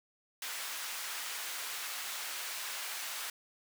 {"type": "high-pass noise", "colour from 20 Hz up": "pink", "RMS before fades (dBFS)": -40, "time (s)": [0.42, 3.3], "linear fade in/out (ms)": 2, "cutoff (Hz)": 1300, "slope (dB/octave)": 12, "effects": []}